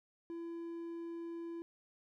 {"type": "tone", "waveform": "triangle", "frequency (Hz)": 336.4, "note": "E4", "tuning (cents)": 35, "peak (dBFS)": -39, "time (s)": [0.3, 1.62], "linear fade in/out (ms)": 0, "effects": []}